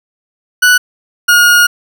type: tone pair in turn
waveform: 40% pulse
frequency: 1480 / 1433.7 Hz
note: F#6 / F6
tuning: 0 / +45 cents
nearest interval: minor second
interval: 55 cents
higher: first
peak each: -4 dBFS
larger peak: neither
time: 0.62-0.78 / 1.28-1.67 s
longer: second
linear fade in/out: 10 ms
effects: none